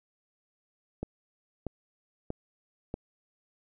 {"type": "click train", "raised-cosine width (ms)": 2, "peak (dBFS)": -20, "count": 4, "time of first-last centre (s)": [1.03, 2.941], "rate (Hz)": 1.57, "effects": []}